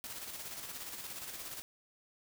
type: noise with tremolo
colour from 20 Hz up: white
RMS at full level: -43 dBFS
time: 0.04-1.62 s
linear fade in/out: 0 ms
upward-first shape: square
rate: 17 Hz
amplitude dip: 40%
effects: none